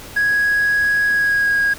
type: tone with pitch glide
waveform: triangle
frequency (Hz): 1661.2 to 1640.2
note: G#6 to G#6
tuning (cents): 0 to -22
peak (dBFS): -11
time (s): 0.16-1.74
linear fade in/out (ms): 10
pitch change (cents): -22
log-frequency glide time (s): 1.08-1.56
effects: tanh soft clip ceiling -9 dBFS + pink hiss -36 dBFS RMS until 1.78 s